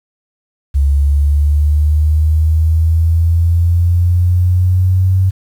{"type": "linear sweep", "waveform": "sine", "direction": "up", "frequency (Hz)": [69.3, 94.6], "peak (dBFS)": -8, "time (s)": [0.74, 5.31], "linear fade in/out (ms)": 20, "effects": ["7-bit"]}